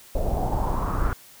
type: noise with low-pass filter sweep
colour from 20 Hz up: brown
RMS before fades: -24 dBFS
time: 0.15-1.13 s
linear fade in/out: 0 ms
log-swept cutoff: 600 to 1400 Hz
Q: 5.5
effects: white hiss -49 dBFS RMS until 1.4 s